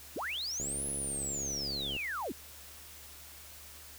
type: linear two-way sweep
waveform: sine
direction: up then down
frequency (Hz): 200.4 to 10630 to 200.4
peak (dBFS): -34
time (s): 0.16-2.32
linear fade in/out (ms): 2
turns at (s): 0.87
type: click train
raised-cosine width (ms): 2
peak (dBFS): -30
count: 96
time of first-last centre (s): 0.6-1.965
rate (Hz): 69.6
effects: added 74 Hz sine -57 dBFS peak until 3.98 s + white hiss -51 dBFS RMS until 3.98 s